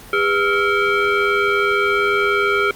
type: tone with frequency modulation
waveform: sine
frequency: 496.1 Hz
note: B4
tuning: 8 cents sharp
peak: -14 dBFS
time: 0.13-2.71 s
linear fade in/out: 2 ms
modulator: 901 Hz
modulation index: 2.1
effects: pink hiss -40 dBFS RMS until 2.75 s + Opus 48 kbps